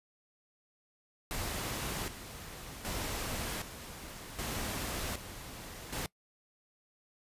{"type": "noise with tremolo", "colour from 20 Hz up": "pink", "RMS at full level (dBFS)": -37, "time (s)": [1.31, 6.06], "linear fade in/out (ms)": 0, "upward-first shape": "square", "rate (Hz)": 0.65, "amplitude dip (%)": 65, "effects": ["noise-tail reverb RT60 0.1 s tail -22 dB re dry", "resampled to 32000 Hz"]}